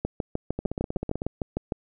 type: two click trains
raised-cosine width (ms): 2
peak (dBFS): -16 / -13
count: 11 / 12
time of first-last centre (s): 0.59-1.219 / 0.05-1.722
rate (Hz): 15.9 / 6.58
effects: none